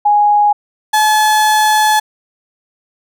sine / 35% pulse tone pair in turn, 829 / 857.7 Hz, G#5 / A5, -3 / -44 cents, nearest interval minor second, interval 59 cents, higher second, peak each -7 dBFS, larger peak neither, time 0.05-0.53 / 0.93-2 s, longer second, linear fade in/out 10 ms, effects none

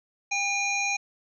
harmonic tone with a mistuned harmonic, 808 Hz, G#5, 48 cents flat, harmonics 1 / 3 / 5 / 7 / 8, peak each -32 / -26 / -38 / -38 / -33 dBFS, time 0.31-0.97 s, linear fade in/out 10 ms, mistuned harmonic 1, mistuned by -18 cents, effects none

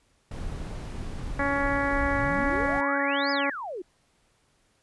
brown noise, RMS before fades -34 dBFS, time 0.31-2.81 s, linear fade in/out 5 ms
harmonic tone, 280.3 Hz, C#4, 19 cents sharp, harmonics 1 / 2 / 3 / 4 / 5 / 6 / 7 / 8, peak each -30 / -30 / -32 / -32 / -34 / -31 / -33 / -40 dBFS, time 1.39-3.5 s, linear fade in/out 5 ms
sine exponential two-way sweep, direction up then down, 52.2 to 5190 to 332.8 Hz, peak -32 dBFS, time 1.99-3.82 s, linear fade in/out 5 ms, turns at 3.31 s
effects pink hiss -67 dBFS RMS until 4.82 s + resampled to 24000 Hz

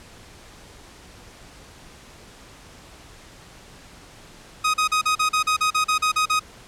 sawtooth tone bursts, 1254 Hz, D#6, 13 cents sharp, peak -14 dBFS, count 13, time 4.64-6.396 s, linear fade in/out 10 ms, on 100 ms, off 38 ms, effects pink hiss -46 dBFS RMS until 6.67 s + low-pass 9000 Hz 12 dB/octave

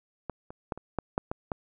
clicks, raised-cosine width 1 ms, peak -19 / -28 / -16 / -28 / -14 / -12 / -17 / -16 dBFS, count 8, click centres 0.297 / 0.505 / 0.722 / 0.776 / 0.987 / 1.179 / 1.315 / 1.518 s, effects none

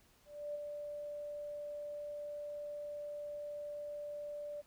sine tone with ADSR envelope, 587.3 Hz, D5, in tune, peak -37 dBFS, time 0.25-4.62 s, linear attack 300 ms, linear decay 13 ms, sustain -4 dB, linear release 21 ms, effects pink hiss -68 dBFS RMS until 4.66 s

